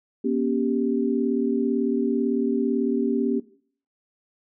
sine chord, G diminished, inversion first, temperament equal with one note detuned, 239.2 / 277.2 / 392 Hz, Bb3 / Db4 / G4, +45 / 0 / 0 cents, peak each -24 / -25 / -26 dBFS, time 0.24-3.4 s, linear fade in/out 10 ms, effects noise-tail reverb RT60 0.5 s tail -17 dB re dry

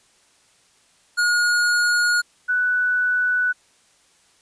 square / sine tone pair in turn, 1439 / 1485.4 Hz, F#6 / F#6, -49 / +6 cents, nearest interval minor second, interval 55 cents, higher second, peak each -17 dBFS, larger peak neither, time 1.17-2.22 / 2.48-3.53 s, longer neither, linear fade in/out 20 ms, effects white hiss -58 dBFS RMS until 4.41 s + resampled to 22050 Hz

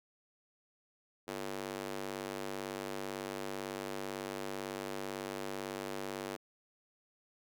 square tone with high-pass filter, 49 Hz, G1, in tune, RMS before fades -41 dBFS, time 1.27-6.37 s, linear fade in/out 20 ms, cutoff 350 Hz, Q 1.2, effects none

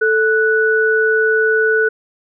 sine tone pair together, 440 / 1480 Hz, A4 / F#6, 0 / 0 cents, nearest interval octave + major sixth, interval 2100 cents, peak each -14 dBFS, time 0.01-1.89 s, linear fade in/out 10 ms, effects none

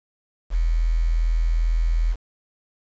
sine tone with quantisation, 41.2 Hz, E1, in tune, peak -17 dBFS, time 0.5-2.16 s, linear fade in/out 50 ms, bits 7, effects resampled to 16000 Hz

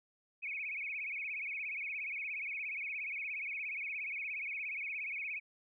sine tone with vibrato, 2359 Hz, D7, 7 cents sharp, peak -37 dBFS, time 0.42-5.4 s, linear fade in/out 20 ms, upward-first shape sine, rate 17 Hz, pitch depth 150 cents each way, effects none

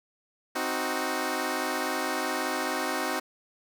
10% pulse chord, C diminished, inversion none, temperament equal, 261.6 / 311.1 / 370 Hz, C4 / Eb4 / Gb4, 0 / 0 / 0 cents, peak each -24 dBFS, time 0.55-3.2 s, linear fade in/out 10 ms, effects none

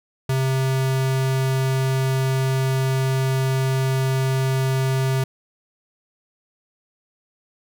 square tone, 132.4 Hz, C3, 21 cents sharp, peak -19 dBFS, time 0.29-5.24 s, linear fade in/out 5 ms, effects none

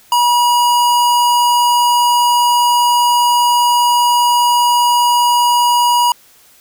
square tone, 965 Hz, B5, 40 cents flat, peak -10 dBFS, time 0.12-6.12 s, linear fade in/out 2 ms, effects white hiss -47 dBFS RMS until 6.6 s

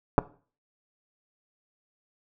clicks, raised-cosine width 1 ms, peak -5 dBFS, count 2, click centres 0.181 / 0.188 s, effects noise-tail reverb RT60 0.4 s tail -19 dB re dry

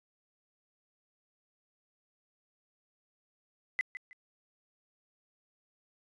sine tone with echo, 2014 Hz, B6, 33 cents sharp, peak -26 dBFS, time 3.79-3.81 s, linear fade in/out 0 ms, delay 160 ms, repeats 2, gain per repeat -12 dB, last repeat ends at 4.13 s, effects resampled to 22050 Hz

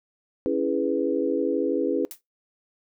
sine chord, C# minor seventh, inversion none, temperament equal, 277.2 / 329.6 / 415.3 / 493.9 Hz, C#4 / E4 / G#4 / B4, 0 / 0 / 0 / 0 cents, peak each -27 dBFS, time 0.46-2.05 s, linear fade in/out 0 ms
blue noise with exponential decay, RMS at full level -33 dBFS, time 2.11-2.21 s, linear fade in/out 0 ms, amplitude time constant 20 ms
effects noise-tail reverb RT60 0.2 s tail -23 dB re dry

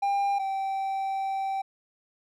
triangle tone pair in turn, 799 / 776.7 Hz, G5 / G5, +33 / -16 cents, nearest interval unison, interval 49 cents, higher first, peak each -21 / -25 dBFS, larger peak first, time 0.02-0.39 / 0.39-1.62 s, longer second, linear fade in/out 10 ms, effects none

